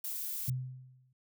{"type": "noise", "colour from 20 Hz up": "violet", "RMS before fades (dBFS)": -38, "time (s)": [0.04, 0.5], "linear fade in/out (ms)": 5}
{"type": "tone with exponential decay", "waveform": "sine", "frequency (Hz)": 128.4, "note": "C3", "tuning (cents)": -32, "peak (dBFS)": -28, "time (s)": [0.48, 1.13], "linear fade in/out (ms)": 5, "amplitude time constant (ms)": 140}
{"effects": []}